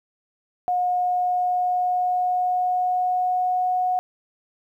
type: tone with pitch glide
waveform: sine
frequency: 721 to 731.9 Hz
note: F#5 to F#5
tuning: -45 to -19 cents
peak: -19 dBFS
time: 0.68-3.99 s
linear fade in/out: 0 ms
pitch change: +26 cents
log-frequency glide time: 0.9-3.71 s
effects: 10-bit